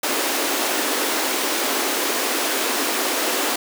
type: high-pass noise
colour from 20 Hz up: pink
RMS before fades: -22 dBFS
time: 0.03-3.56 s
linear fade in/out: 5 ms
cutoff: 260 Hz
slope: 48 dB/octave
effects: none